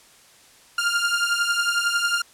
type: beating tone pair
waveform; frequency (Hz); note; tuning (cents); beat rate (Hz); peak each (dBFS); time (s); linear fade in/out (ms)
sawtooth; 1396.9 / 1407.9; F6 / F6; 0 / +14; 11; -19 / -20; 0.78-2.22; 5
effects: white hiss -52 dBFS RMS until 2.33 s + low-pass 10000 Hz 12 dB/octave